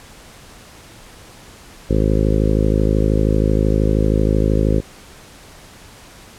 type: harmonic tone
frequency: 52.9 Hz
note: G#1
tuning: 33 cents sharp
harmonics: 1 / 2 / 3 / 4 / 5 / 6 / 7 / 8 / 9 / 10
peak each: -17 / -20 / -22 / -23 / -24 / -25 / -25 / -26 / -27 / -27 dBFS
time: 1.89-4.81 s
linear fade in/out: 20 ms
effects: pink hiss -42 dBFS RMS until 6.38 s + low-pass 11000 Hz 12 dB/octave